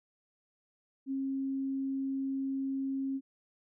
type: tone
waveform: sine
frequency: 270 Hz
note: C#4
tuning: 45 cents flat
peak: -31 dBFS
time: 1.06-3.21 s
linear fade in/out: 50 ms
effects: none